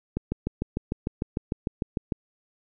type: click train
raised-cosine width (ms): 3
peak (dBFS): -13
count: 14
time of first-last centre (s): 0.17-2.122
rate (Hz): 6.66
effects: none